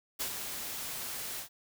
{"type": "noise with ADSR envelope", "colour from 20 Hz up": "white", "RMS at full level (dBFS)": -33, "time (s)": [0.19, 1.49], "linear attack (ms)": 19, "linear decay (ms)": 88, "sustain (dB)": -6, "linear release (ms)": 100, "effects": []}